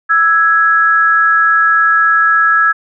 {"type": "tone pair together", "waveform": "sine", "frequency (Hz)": [1321.5, 1665], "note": ["E6", "G#6"], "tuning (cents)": [4, 4], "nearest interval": "major third", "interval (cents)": 400, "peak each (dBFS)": -10, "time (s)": [0.09, 2.73], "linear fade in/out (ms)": 20, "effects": []}